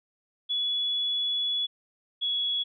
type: tone pair in turn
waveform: sine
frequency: 3400 / 3365 Hz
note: G#7 / G#7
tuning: +40 / +22 cents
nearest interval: unison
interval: 18 cents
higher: first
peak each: -25 dBFS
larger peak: neither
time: 0.49-1.67 / 2.21-2.64 s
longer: first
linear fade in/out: 20 ms
effects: none